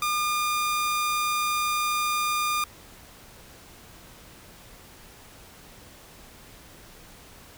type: tone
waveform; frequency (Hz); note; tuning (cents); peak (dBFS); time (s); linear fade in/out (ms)
sawtooth; 1209; D6; +50; -20; 0.02-2.64; 2
effects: pink hiss -49 dBFS RMS until 7.57 s